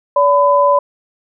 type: tone pair together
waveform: sine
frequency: 573 / 1005 Hz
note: D5 / B5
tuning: -43 / +30 cents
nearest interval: minor seventh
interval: 973 cents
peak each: -11 dBFS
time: 0.16-0.79 s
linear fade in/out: 5 ms
effects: none